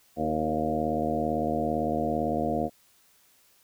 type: harmonic tone with a mistuned harmonic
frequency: 77.78 Hz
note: D#2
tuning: in tune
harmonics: 1 / 2 / 3 / 4 / 5 / 6 / 7 / 8 / 9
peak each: -39 / -37 / -31 / -33 / -39 / -34 / -33 / -37 / -30 dBFS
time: 0.16-2.7 s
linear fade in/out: 50 ms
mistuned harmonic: 5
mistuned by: -20 cents
effects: white hiss -62 dBFS RMS until 3.63 s